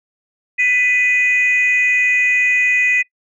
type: tone pair together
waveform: sine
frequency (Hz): 1991.9 / 2489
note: B6 / D#7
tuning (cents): +14 / 0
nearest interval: major third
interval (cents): 386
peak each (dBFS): -14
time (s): 0.58-3.03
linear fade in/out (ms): 20
effects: noise-tail reverb RT60 0.1 s tail -21 dB re dry + tanh soft clip ceiling -6 dBFS